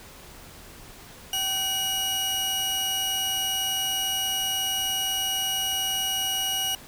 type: tone pair together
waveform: sawtooth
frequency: 768.6 / 2900 Hz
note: G5 / F#7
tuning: -34 / -35 cents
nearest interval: octave + major seventh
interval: 2299 cents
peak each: -30 / -22 dBFS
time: 1.33-6.75 s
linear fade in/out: 2 ms
effects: pink hiss -46 dBFS RMS until 6.87 s